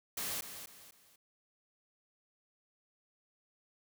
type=noise with echo; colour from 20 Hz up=white; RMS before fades=-38 dBFS; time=0.17-0.41 s; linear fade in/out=5 ms; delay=250 ms; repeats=3; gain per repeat=-9 dB; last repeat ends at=1.16 s; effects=none